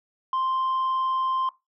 sine tone, 1046.5 Hz, C6, in tune, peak -20 dBFS, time 0.33-1.49 s, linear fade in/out 2 ms, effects noise-tail reverb RT60 0.2 s tail -20 dB re dry + tanh soft clip ceiling -21 dBFS

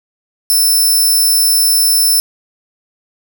5% pulse tone, 5300 Hz, E8, 9 cents sharp, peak -3 dBFS, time 0.5-2.2 s, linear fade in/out 0 ms, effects none

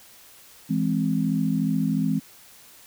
sine chord, E augmented, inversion none, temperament equal, 164.81 / 207.7 / 261.6 Hz, E3 / G#3 / B#3, 0 / 0 / 0 cents, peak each -25 dBFS, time 0.69-2.2 s, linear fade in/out 20 ms, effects white hiss -50 dBFS RMS until 2.86 s

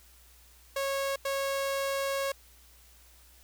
sawtooth tone bursts at uneven times, 549 Hz, C#5, 17 cents flat, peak -25 dBFS, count 2, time 0.76-1.16 / 1.25-2.32 s, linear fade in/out 5 ms, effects added 60 Hz sine -58 dBFS peak until 3.43 s + white hiss -59 dBFS RMS until 3.43 s

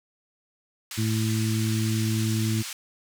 white band-pass noise, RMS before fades -36 dBFS, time 0.91-2.73 s, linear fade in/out 2 ms, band 1400 to 7900 Hz, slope 12 dB/octave
harmonic tone, 110 Hz, A2, in tune, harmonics 1 / 2 / 3, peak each -24 / -28 / -32 dBFS, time 0.97-2.63 s, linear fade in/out 20 ms
effects none

